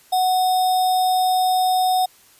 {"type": "tone with sample-and-hold", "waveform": "sine", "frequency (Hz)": 740, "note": "F#5", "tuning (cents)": 0, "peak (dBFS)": -15, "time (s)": [0.12, 2.06], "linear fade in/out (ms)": 10, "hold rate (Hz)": 4410, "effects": ["white hiss -52 dBFS RMS until 2.39 s", "resampled to 32000 Hz"]}